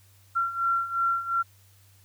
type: beating tone pair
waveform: sine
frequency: 1365 / 1367.8 Hz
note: F6 / F6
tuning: -40 / -36 cents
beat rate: 2.8 Hz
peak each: -29 / -25 dBFS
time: 0.35-1.43 s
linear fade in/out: 20 ms
effects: added 97 Hz sine -56 dBFS peak until 2.04 s + white hiss -61 dBFS RMS until 2.04 s